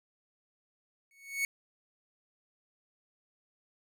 45% pulse tone with exponential growth, 2217 Hz, C#7, in tune, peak -26 dBFS, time 1.11-1.45 s, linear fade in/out 1 ms, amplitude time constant 73 ms, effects none

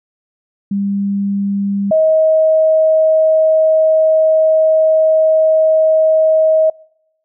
sine tone pair in turn, 199.4 / 633.1 Hz, G3 / D#5, +30 / +30 cents, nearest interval octave + minor sixth, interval 2000 cents, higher second, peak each -14 / -8 dBFS, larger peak second, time 0.71-1.91 / 1.91-6.7 s, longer second, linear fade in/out 5 ms, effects noise-tail reverb RT60 0.8 s tail -26 dB re dry

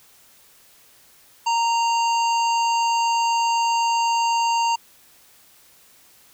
harmonic tone with a mistuned harmonic, 928 Hz, A#5, 8 cents flat, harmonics 1 / 3 / 5 / 7 / 8, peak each -18 / -28 / -32 / -35 / -36 dBFS, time 1.46-4.76 s, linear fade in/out 10 ms, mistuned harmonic 7, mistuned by -27 cents, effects white hiss -53 dBFS RMS until 6.33 s

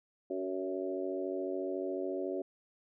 harmonic tone with a mistuned harmonic, 94 Hz, F#2, 28 cents sharp, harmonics 3 / 4 / 5 / 6 / 7, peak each -40 / -36 / -46 / -40 / -43 dBFS, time 0.3-2.42 s, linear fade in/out 5 ms, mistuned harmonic 5, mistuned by -15 cents, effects none

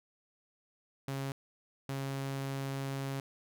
sawtooth tone bursts at uneven times, 136.5 Hz, C#3, 26 cents flat, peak -31 dBFS, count 2, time 1.08-1.32 / 1.89-3.2 s, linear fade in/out 2 ms, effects none

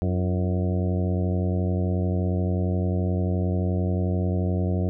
harmonic tone with a mistuned harmonic, 91.4 Hz, F#2, 21 cents flat, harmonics 1 / 2 / 3 / 4 / 5 / 6 / 7 / 8, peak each -23 / -27 / -34 / -33 / -36 / -38 / -37 / -43 dBFS, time 0.02-4.89 s, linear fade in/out 0 ms, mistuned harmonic 4, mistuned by -72 cents, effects none

